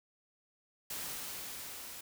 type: noise with level ramp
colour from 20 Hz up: white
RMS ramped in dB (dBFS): -40 to -47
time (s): 0.9-2.01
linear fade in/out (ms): 5
effects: none